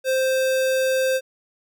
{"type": "tone", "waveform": "square", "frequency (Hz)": 523.3, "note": "C5", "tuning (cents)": 0, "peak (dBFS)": -19, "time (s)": [0.04, 1.21], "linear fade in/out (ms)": 50, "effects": []}